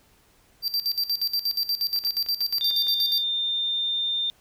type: tone with tremolo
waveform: square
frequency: 4699 Hz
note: D8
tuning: in tune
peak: -22 dBFS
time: 0.62-3.24 s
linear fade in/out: 50 ms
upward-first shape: square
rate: 8.4 Hz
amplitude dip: 80%
type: clicks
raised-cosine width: 0.2 ms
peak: -25 dBFS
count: 10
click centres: 1.962 / 2.039 / 2.071 / 2.17 / 2.263 / 2.414 / 2.528 / 2.583 / 2.711 / 2.869 s
type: tone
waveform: sine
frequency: 3610 Hz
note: A7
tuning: 44 cents sharp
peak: -23 dBFS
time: 2.61-4.3 s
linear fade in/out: 0 ms
effects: pink hiss -60 dBFS RMS until 4.4 s